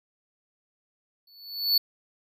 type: tone with exponential growth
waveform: square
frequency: 4450 Hz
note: C#8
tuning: 6 cents sharp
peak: -17 dBFS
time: 1.27-1.78 s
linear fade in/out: 5 ms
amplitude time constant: 110 ms
effects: none